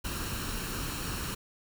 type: noise with comb filter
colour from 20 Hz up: pink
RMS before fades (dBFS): -35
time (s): 0.04-1.35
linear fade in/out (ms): 10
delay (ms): 0.72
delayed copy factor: +0.55
effects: none